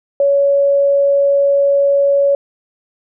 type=tone; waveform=sine; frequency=561 Hz; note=C#5; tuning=21 cents sharp; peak=-9 dBFS; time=0.2-2.35 s; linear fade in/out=2 ms; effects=none